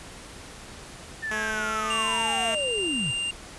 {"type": "linear sweep", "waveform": "sine", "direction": "down", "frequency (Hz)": [1804, 111.6], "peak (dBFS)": -28, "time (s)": [1.22, 3.12], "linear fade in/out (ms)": 20}
{"type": "tone with pitch glide", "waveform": "5% pulse", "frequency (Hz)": [216.7, 226.9], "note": ["A3", "A#3"], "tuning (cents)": [-26, -47], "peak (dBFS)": -18, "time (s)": [1.31, 2.55], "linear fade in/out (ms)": 2, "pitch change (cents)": 79, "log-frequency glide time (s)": [1.71, 2.33]}
{"type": "tone", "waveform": "square", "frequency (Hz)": 2794, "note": "F7", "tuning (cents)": 0, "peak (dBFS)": -27, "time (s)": [1.9, 3.31], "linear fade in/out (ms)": 5}
{"effects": ["pink hiss -43 dBFS RMS until 3.58 s", "resampled to 24000 Hz"]}